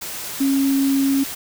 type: tone in noise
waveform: sine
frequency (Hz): 273.3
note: C#4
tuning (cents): -24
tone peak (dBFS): -15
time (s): 0.4-1.24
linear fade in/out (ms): 10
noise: white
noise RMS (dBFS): -30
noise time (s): 0.01-1.35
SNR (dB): +12
effects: none